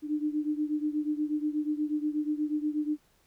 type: beating tone pair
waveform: sine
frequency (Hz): 298.8 / 307.1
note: D4 / D#4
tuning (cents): +30 / -23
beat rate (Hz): 8.3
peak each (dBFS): -29 / -32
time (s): 0.02-2.98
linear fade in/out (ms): 50
effects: pink hiss -67 dBFS RMS until 3.26 s